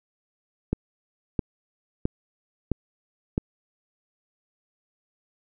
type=click train; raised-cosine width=3 ms; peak=-10 dBFS; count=5; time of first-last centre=0.73-3.379 s; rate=1.51 Hz; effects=none